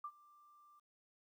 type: tone with ADSR envelope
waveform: sine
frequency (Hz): 1183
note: D6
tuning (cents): +12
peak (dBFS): -40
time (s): 0.04-0.8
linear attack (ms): 5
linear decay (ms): 62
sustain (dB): -22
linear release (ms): 14
effects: 13-bit